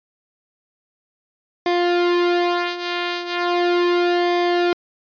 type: tone with flanger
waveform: sawtooth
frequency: 350.9 Hz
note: F4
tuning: 8 cents sharp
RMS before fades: -19 dBFS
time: 1.66-4.73 s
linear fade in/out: 2 ms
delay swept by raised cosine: 0.72 to 3.02 ms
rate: 0.37 Hz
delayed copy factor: -0.65
effects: resampled to 11025 Hz